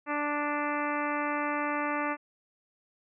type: harmonic tone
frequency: 293.7 Hz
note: D4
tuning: in tune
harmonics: 1 / 2 / 3 / 4 / 5 / 6 / 7 / 8 / 9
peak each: -34 / -36 / -35 / -34 / -39 / -39 / -39 / -43 / -44 dBFS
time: 0.06-2.17 s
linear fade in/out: 50 ms
effects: none